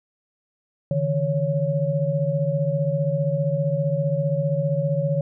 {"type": "tone cluster", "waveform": "sine", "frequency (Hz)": [143.4, 158.6, 558], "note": ["D3", "D#3", "C#5"], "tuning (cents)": [-41, 33, 11], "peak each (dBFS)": -24, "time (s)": [0.91, 5.21], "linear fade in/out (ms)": 2, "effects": []}